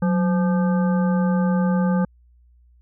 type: harmonic tone with a mistuned harmonic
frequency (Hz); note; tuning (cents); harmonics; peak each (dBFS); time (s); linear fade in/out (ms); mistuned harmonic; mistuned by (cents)
172.3; F3; -23; 1 / 3 / 5 / 7 / 9; -17 / -27 / -31 / -34 / -36; 0.02-2.05; 5; 1; +110
effects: added 60 Hz sine -51 dBFS peak until 2.81 s